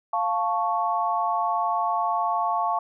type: chord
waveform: sine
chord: F augmented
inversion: none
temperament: equal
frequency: 698.5 / 880 / 1108.7 Hz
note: F5 / A5 / C#6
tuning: 0 / 0 / 0 cents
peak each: -26 dBFS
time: 0.13-2.79 s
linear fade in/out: 5 ms
effects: none